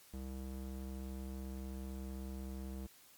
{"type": "tone with band-pass filter", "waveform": "square", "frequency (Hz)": 65.41, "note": "C2", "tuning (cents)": 0, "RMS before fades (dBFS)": -44, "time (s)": [0.13, 2.87], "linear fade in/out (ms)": 10, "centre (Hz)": 200, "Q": 0.67, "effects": ["white hiss -62 dBFS RMS until 3.17 s", "MP3 96 kbps"]}